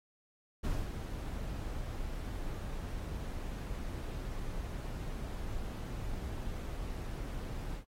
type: noise with ADSR envelope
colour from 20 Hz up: brown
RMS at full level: -32 dBFS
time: 0.63-7.85 s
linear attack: 18 ms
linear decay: 230 ms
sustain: -7 dB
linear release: 99 ms
effects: AAC 48 kbps